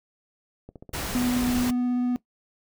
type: click train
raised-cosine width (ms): 2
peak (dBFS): -28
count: 15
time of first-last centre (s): 0.69-1.636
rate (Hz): 14.8
type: noise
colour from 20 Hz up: pink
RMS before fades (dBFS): -31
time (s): 0.93-1.71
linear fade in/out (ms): 10
type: tone with vibrato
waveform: triangle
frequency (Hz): 246.9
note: B3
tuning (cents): 0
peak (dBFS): -20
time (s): 1.15-2.16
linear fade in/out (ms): 0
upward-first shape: triangle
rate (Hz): 16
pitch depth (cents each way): 9
effects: noise-tail reverb RT60 0.1 s tail -18 dB re dry